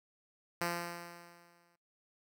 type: tone with exponential decay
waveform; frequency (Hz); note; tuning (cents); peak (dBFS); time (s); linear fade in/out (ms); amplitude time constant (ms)
5% pulse; 172.4; F3; -22; -20; 0.61-1.76; 5; 250
effects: noise-tail reverb RT60 0.3 s tail -25 dB re dry